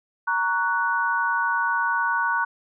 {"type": "chord", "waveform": "sine", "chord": "F# major", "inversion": "first", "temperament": "equal with one note detuned", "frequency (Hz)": [932.3, 1121, 1480], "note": ["A#5", "C#6", "F#6"], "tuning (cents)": [0, 19, 0], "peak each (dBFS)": [-25, -27, -23], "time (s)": [0.27, 2.45], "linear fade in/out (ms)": 10, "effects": []}